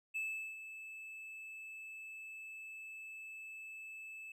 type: tone with ADSR envelope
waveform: triangle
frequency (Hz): 2620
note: E7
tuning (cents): -11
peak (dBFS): -34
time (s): 0.14-4.32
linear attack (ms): 21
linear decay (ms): 400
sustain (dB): -11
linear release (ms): 3
effects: none